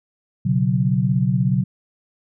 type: chord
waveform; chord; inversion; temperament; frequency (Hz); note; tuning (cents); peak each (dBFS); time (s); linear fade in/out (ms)
sine; B suspended second; none; equal with one note detuned; 123.47 / 140.12 / 185; B2 / C#3 / F#3; 0 / +19 / 0; -20; 0.45-1.64; 10
effects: none